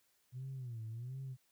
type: tone with vibrato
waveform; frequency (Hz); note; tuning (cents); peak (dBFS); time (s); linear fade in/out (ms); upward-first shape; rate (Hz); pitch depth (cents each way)
sine; 122; B2; -21; -40; 0.32-1.37; 50; sine; 1.4; 170
effects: tanh soft clip ceiling -38 dBFS + white hiss -75 dBFS RMS until 1.51 s

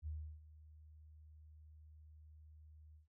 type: tone with ADSR envelope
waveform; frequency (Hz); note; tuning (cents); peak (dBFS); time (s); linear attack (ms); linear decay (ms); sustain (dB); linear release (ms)
sine; 76.9; D#2; -20; -40; 0.02-3.08; 49; 330; -17; 130
effects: none

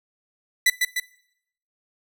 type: tone with echo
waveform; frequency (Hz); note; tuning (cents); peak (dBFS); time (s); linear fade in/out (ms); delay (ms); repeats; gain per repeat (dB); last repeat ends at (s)
sawtooth; 1984; B6; +7; -11; 0.66-0.7; 5; 150; 2; -4; 1
effects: noise-tail reverb RT60 0.7 s tail -19 dB re dry

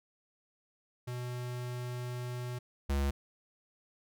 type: tone pair in turn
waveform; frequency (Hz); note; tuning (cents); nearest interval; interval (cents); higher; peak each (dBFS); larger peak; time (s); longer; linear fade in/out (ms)
square; 123.47 / 69.6; B2 / C#2; 0 / +8; minor seventh; 992; first; -37 / -29; second; 1.07-2.59 / 2.89-3.11; first; 10
effects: none

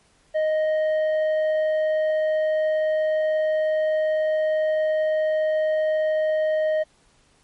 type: tone with tanh clipping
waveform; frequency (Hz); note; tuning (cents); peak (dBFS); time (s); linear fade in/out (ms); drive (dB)
sine; 622.3; D#5; 0; -20; 0.34-6.84; 20; 6
effects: pink hiss -60 dBFS RMS until 7.43 s + MP3 48 kbps

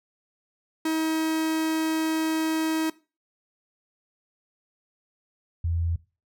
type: tone pair in turn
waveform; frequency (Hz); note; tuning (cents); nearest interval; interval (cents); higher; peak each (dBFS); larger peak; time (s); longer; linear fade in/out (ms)
45% pulse / sine; 318.4 / 84.07; D#4 / E2; +40 / +35; octave + major seventh; 2305; first; -23; neither; 0.85-2.9 / 5.64-5.96; first; 5
effects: noise-tail reverb RT60 0.3 s tail -19 dB re dry

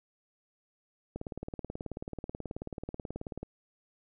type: click train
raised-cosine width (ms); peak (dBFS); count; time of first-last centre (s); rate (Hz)
2; -24; 43; 1.16-3.43; 18.5
effects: none

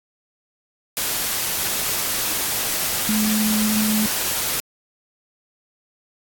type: tone in noise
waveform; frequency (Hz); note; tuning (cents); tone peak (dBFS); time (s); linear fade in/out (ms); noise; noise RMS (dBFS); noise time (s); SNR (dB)
sine; 214.5; A3; -44; -18; 3.09-4.06; 0; white; -23; 0.97-4.6; +2
effects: AAC 64 kbps

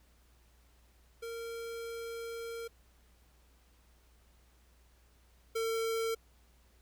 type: tone pair in turn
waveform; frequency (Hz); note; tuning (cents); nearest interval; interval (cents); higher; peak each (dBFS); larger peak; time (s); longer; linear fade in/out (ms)
square; 461.5 / 452.3; A#4 / A4; -17 / +48; unison; 35; first; -40 / -32; second; 1.22-2.68 / 5.55-6.15; first; 10
effects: added 60 Hz sine -63 dBFS peak until 6.81 s + pink hiss -69 dBFS RMS until 6.81 s

